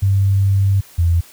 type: tone pair in turn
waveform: sine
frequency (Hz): 98 / 84.97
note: G2 / F2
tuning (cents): 0 / -47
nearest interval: major second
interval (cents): 247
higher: first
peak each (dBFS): -11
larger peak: neither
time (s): 0.02-0.81 / 0.98-1.21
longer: first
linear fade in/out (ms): 10
effects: white hiss -44 dBFS RMS until 1.32 s